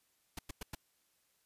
pink noise bursts, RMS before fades -42 dBFS, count 4, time 0.37-0.75 s, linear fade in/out 5 ms, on 20 ms, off 100 ms, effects white hiss -75 dBFS RMS until 1.45 s + resampled to 32000 Hz

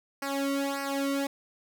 sawtooth tone with flanger, 277.2 Hz, C#4, in tune, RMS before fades -30 dBFS, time 0.22-1.27 s, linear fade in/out 5 ms, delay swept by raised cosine 0.28 to 1.2 ms, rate 1.7 Hz, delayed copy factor -0.95, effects none

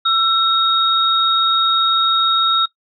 sine tone pair together, 1337 / 3747 Hz, E6 / A#7, +24 / +8 cents, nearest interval octave + tritone, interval 1784 cents, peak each -15 dBFS, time 0.05-2.66 s, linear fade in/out 10 ms, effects noise-tail reverb RT60 0.1 s tail -18 dB re dry

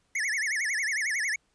square tone with vibrato, 1948 Hz, B6, 24 cents flat, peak -27 dBFS, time 0.15-1.36 s, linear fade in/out 5 ms, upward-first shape sine, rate 11 Hz, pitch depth 240 cents each way, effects pink hiss -71 dBFS RMS until 1.54 s + resampled to 22050 Hz

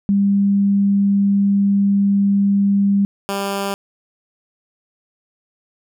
sine / 10% pulse tone pair in turn, 199.5 / 198.12 Hz, G3 / G3, +31 / +19 cents, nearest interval unison, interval 12 cents, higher first, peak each -12 dBFS, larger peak neither, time 0.09-3.05 / 3.29-3.74 s, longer first, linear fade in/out 0 ms, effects none

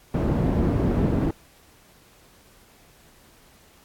white low-pass noise, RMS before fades -22 dBFS, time 0.14-1.31 s, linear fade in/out 5 ms, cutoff 280 Hz, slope 12 dB/octave, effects pink hiss -55 dBFS RMS until 3.84 s + AAC 64 kbps

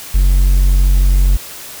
triangle tone, 46.25 Hz, F#1, in tune, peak -5 dBFS, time 0.14-1.37 s, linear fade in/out 10 ms, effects white hiss -31 dBFS RMS until 1.8 s

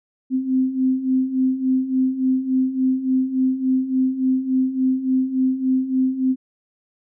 sine beating tone pair, 257.6 / 261.1 Hz, C4 / C4, -27 / -3 cents, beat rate 3.5 Hz, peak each -23 / -18 dBFS, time 0.3-6.36 s, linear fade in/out 50 ms, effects none

